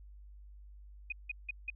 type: tone bursts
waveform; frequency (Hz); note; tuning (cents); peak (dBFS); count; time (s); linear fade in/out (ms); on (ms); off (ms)
sine; 2489; D#7; 0; -34; 4; 1.1-1.702; 5; 23; 170
effects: added 50 Hz sine -50 dBFS peak until 1.75 s